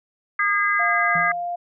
harmonic tone, 407.8 Hz, G#4, 32 cents flat, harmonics 3 / 4 / 5, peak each -22 / -22 / -22 dBFS, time 0.39-1.32 s, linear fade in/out 5 ms
sine tone, 700 Hz, F5, 4 cents sharp, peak -24 dBFS, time 0.79-1.56 s, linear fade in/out 10 ms
triangle tone with exponential decay, 166.4 Hz, E3, 17 cents sharp, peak -26 dBFS, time 1.15-1.48 s, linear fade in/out 5 ms, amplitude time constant 70 ms
effects none

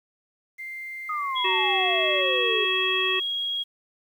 sine tone, 2093 Hz, C7, in tune, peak -33 dBFS, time 0.58-2.22 s, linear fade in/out 20 ms
sine exponential sweep, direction down, 1264 to 409.2 Hz, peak -26 dBFS, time 1.09-2.65 s, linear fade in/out 5 ms
sine tone with pitch glide, 3322 to 3291 Hz, G#7 to G#7, 0 to -16 cents, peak -25 dBFS, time 1.35-3.64 s, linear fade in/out 20 ms, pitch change -16 cents, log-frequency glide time 1.5-2.99 s
harmonic tone, 374.9 Hz, F#4, 23 cents sharp, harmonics 1 / 3 / 5 / 7, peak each -29 / -31 / -30 / -26 dBFS, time 1.44-3.2 s, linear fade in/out 10 ms
effects 9-bit

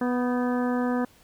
harmonic tone with a mistuned harmonic, 246.9 Hz, B3, in tune, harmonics 1 / 2 / 3 / 4 / 5 / 6 / 7, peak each -24 / -30 / -34 / -36 / -38 / -40 / -41 dBFS, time 0.01-1.05 s, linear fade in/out 5 ms, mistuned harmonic 6, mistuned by +59 cents, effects pink hiss -57 dBFS RMS until 1.23 s

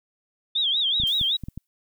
sine tone with vibrato, 3479 Hz, A7, 20 cents flat, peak -20 dBFS, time 0.55-1.37 s, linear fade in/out 10 ms, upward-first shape sine, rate 5.3 Hz, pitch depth 180 cents each way
clicks, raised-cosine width 5 ms, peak -21 dBFS, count 6, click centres 1 / 1.036 / 1.213 / 1.437 / 1.485 / 1.576 s
blue noise with exponential decay, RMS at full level -40 dBFS, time 1.07-1.67 s, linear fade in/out 0 ms, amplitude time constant 130 ms
effects none

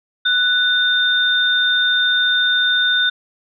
sine tone pair together, 1485 / 3617 Hz, F#6 / A7, +6 / +47 cents, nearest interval octave + minor third, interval 1541 cents, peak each -16 dBFS, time 0.25-3.1 s, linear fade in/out 10 ms, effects none

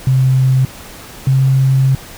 sine tone pair in turn, 130.81 / 133.33 Hz, C3 / C3, 0 / +33 cents, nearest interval unison, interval 33 cents, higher second, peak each -8 dBFS, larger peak neither, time 0.07-0.65 / 1.27-1.95 s, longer second, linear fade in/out 2 ms, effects pink hiss -34 dBFS RMS until 2.17 s

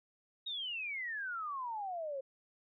sine exponential sweep, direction down, 3802 to 523.3 Hz, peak -37 dBFS, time 0.46-2.21 s, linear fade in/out 10 ms, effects none

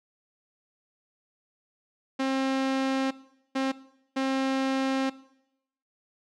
sawtooth tone bursts at uneven times, 266.7 Hz, C4, 33 cents sharp, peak -21 dBFS, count 3, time 2.19-3.11 / 3.55-3.72 / 4.16-5.1 s, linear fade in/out 10 ms, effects noise-tail reverb RT60 0.8 s tail -18 dB re dry + low-pass 5000 Hz 12 dB/octave

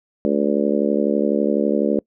harmonic tone, 72 Hz, D2, 34 cents flat, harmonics 3 / 4 / 5 / 6 / 7 / 8, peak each -21 / -22 / -23 / -24 / -24 / -25 dBFS, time 0.25-1.99 s, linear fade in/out 0 ms, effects noise-tail reverb RT60 0.1 s tail -25 dB re dry

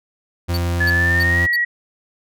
40% pulse tone, 86.5 Hz, F2, 16 cents flat, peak -17 dBFS, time 0.48-1.47 s, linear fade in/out 20 ms
45% pulse tone bursts, 4498 Hz, C#8, 24 cents sharp, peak -24 dBFS, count 4, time 0.54-1.56 s, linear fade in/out 2 ms, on 30 ms, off 300 ms
sine tone with pitch glide, 1717 to 1916.2 Hz, A6 to A#6, -43 to +47 cents, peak -15 dBFS, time 0.8-1.65 s, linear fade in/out 10 ms, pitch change +190 cents, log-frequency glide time 0.91-1.44 s
effects none

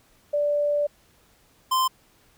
sine / square tone pair in turn, 585 / 1038.7 Hz, D5 / C6, -7 / -13 cents, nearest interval minor seventh, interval 994 cents, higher second, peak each -20 dBFS, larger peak neither, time 0.33-0.87 / 1.71-1.88 s, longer first, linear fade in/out 10 ms, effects pink hiss -60 dBFS RMS until 2.37 s

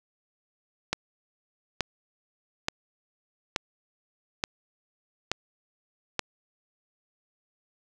click train, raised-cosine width 0.2 ms, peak -8 dBFS, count 7, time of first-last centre 0.93-6.193 s, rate 1.14 Hz, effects none

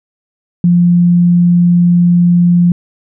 sine tone, 174.61 Hz, F3, in tune, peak -5 dBFS, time 0.64-2.72 s, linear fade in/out 2 ms, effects none

